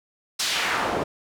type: noise with band-pass filter sweep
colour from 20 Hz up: pink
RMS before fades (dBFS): -25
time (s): 0.39-1.04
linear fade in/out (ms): 10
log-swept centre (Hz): 5600 to 430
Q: 1.1
effects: none